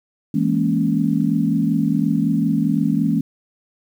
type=chord; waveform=sine; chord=A# half-diminished seventh; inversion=second; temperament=equal; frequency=164.81 / 207.7 / 233.1 / 277.2 Hz; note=E3 / G#3 / A#3 / C#4; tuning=0 / 0 / 0 / 0 cents; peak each=-21 dBFS; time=0.34-3.21 s; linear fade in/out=5 ms; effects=8-bit